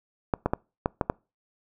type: clicks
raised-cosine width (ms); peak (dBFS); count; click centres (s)
1; -9; 6; 0.338 / 0.46 / 0.535 / 0.859 / 1.012 / 1.099
effects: noise-tail reverb RT60 0.3 s tail -26 dB re dry